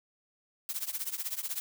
blue noise with tremolo, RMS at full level -32 dBFS, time 0.69-1.6 s, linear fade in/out 0 ms, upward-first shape triangle, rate 16 Hz, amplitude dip 95%, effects none

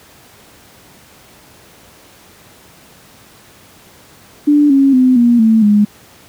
sine tone with pitch steps, 293.5 / 273.8 / 255.5 / 238.4 / 222.4 / 207.5 Hz, D4 / C#4 / C4 / A#3 / A3 / G#3, -1 / -21 / -41 / +39 / +19 / -1 cents, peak -6 dBFS, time 4.47-5.85 s, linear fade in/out 10 ms, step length 230 ms, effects pink hiss -43 dBFS RMS until 6.28 s + high-pass 80 Hz 12 dB/octave

